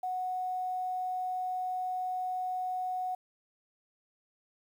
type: tone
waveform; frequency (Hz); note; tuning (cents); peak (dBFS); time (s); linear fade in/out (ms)
sine; 737; F#5; -7; -31; 0.03-3.15; 5
effects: 10-bit